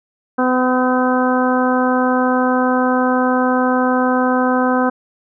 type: harmonic tone with a mistuned harmonic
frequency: 253.5 Hz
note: B3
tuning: 45 cents sharp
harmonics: 1 / 2 / 3 / 4 / 5 / 6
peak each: -16 / -19 / -21 / -22 / -23 / -24 dBFS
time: 0.38-4.9 s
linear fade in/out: 10 ms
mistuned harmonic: 6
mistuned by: +15 cents
effects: none